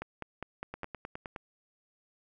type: two click trains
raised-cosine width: 0.5 ms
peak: -22 / -24 dBFS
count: 5 / 7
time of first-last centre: 0.02-0.833 / 0.74-1.362 s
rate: 4.92 / 9.65 Hz
effects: none